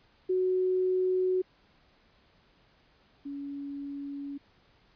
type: tone pair in turn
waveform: sine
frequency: 370 / 281.9 Hz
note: F#4 / C#4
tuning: 0 / +29 cents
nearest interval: perfect fourth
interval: 471 cents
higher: first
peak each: -24 / -35 dBFS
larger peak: first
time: 0.29-1.42 / 3.25-4.38 s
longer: neither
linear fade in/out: 10 ms
effects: pink hiss -64 dBFS RMS until 4.95 s + resampled to 11025 Hz